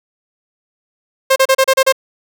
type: tone bursts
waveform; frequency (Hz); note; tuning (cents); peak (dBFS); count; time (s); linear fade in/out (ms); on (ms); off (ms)
sawtooth; 531; C5; +25; -4; 7; 1.3-1.925; 10; 61; 33
effects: none